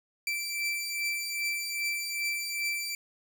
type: beating tone pair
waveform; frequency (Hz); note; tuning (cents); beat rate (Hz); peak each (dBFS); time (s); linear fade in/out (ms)
sawtooth; 2334 / 2336.5; D7 / D7; -11 / -9; 2.5; -33 / -28; 0.27-2.95; 2
effects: none